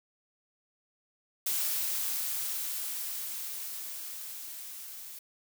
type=noise with level ramp; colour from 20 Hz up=blue; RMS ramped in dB=-30 to -45 dBFS; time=1.46-5.19 s; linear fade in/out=5 ms; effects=none